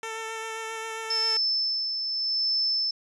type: tone with vibrato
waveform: 10% pulse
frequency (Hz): 446.5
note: A4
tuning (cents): +25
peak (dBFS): -24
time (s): 0.03-1.37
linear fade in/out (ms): 2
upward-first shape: triangle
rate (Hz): 7.5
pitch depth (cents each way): 17
type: tone with tremolo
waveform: sine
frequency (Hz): 5274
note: E8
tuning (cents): 0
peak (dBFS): -22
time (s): 1.1-2.91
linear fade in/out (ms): 5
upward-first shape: sine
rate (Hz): 0.84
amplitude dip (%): 45
effects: resampled to 24000 Hz